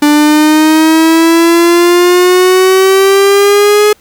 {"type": "exponential sweep", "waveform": "45% pulse", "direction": "up", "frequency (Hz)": [293.7, 421.8], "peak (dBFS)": -4, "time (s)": [0.02, 3.93], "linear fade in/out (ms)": 5, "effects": ["pink hiss -46 dBFS RMS until 4 s"]}